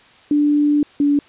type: tone pair in turn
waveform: sine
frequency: 293.7 / 287.8 Hz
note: D4 / D4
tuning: 0 / -35 cents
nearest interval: unison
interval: 35 cents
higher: first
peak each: -12 dBFS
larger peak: neither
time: 0.31-0.83 / 1-1.19 s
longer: first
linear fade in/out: 2 ms
effects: white hiss -48 dBFS RMS until 1.28 s + resampled to 8000 Hz